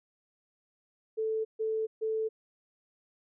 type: tone bursts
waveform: sine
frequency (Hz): 440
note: A4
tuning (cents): 0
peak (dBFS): -28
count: 3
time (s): 1.17-2.29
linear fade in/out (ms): 20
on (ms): 280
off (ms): 140
effects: none